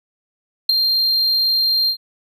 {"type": "tone with ADSR envelope", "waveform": "triangle", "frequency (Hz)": 4186, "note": "C8", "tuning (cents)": 0, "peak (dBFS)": -5, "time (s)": [0.69, 1.97], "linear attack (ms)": 7, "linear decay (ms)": 4, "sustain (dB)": -8, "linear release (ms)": 84, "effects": []}